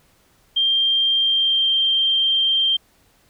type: tone with pitch glide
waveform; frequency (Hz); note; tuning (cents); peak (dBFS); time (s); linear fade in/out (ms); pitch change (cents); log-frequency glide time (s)
sine; 3180 to 3162; G7 to G7; +24 to +14; -15; 0.56-2.77; 10; -10; 1.18-1.7
effects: pink hiss -58 dBFS RMS until 3.29 s